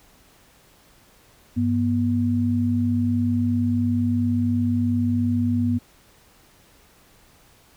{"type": "tone pair together", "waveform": "sine", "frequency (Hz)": [99.28, 242.2], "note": ["G2", "B3"], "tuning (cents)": [22, -34], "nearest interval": "octave + minor third", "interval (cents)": 1544, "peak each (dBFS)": [-23, -20], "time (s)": [1.56, 5.79], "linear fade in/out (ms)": 20, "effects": ["pink hiss -55 dBFS RMS until 7.76 s"]}